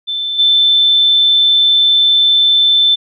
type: tone with level steps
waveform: sine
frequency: 3535 Hz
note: A7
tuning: 7 cents sharp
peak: -16 / -7 dBFS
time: 0.07-2.96 s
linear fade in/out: 20 ms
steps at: 0.38 s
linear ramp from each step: 20 ms
effects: none